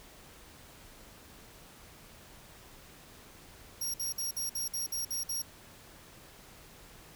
20% pulse tone bursts, 5620 Hz, F8, 10 cents sharp, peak -27 dBFS, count 9, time 3.81-5.42 s, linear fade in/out 5 ms, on 130 ms, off 55 ms, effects pink hiss -54 dBFS RMS until 7.15 s

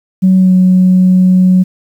sine tone with pitch glide, 187.2 to 184.3 Hz, F#3 to F#3, +20 to -7 cents, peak -3 dBFS, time 0.22-1.64 s, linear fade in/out 20 ms, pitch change -27 cents, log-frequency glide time 0.37-0.53 s, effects tanh soft clip ceiling 0 dBFS + 7-bit

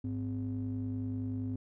triangle ring-modulated tone, 77.4 Hz, D#2, 9 cents flat, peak -28 dBFS, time 0.04-1.56 s, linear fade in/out 5 ms, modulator 180 Hz, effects none

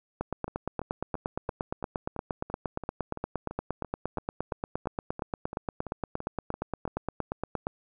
two click trains, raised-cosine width 1 ms, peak -23 / -16 dBFS, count 20 / 65, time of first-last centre 0.48-6.877 / 0.21-7.669 s, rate 2.97 / 8.58 Hz, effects none

